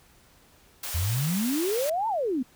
white high-pass noise, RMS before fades -34 dBFS, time 0.83-1.9 s, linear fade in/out 5 ms, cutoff 460 Hz, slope 12 dB/octave
sine exponential two-way sweep, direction up then down, 76.9 to 928 to 234.9 Hz, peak -24 dBFS, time 0.94-2.43 s, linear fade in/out 10 ms, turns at 2.08 s
effects pink hiss -58 dBFS RMS until 2.55 s

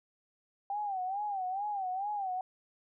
sine tone with vibrato, 784 Hz, G5, in tune, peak -32 dBFS, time 0.7-2.41 s, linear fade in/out 2 ms, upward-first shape sine, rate 2.3 Hz, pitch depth 120 cents each way, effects none

